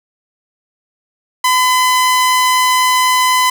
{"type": "tone", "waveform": "sawtooth", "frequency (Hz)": 1012, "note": "B5", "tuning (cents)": 42, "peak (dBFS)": -6, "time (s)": [1.44, 3.5], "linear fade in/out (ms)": 5, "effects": []}